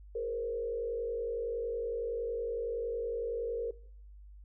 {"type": "tone with frequency modulation", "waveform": "sine", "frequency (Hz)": 466.2, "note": "A#4", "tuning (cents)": 0, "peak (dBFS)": -32, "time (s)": [0.15, 3.71], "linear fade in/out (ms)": 5, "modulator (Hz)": 50.8, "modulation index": 0.8, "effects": ["noise-tail reverb RT60 0.6 s tail -21 dB re dry", "added 50 Hz sine -49 dBFS peak until 4.44 s"]}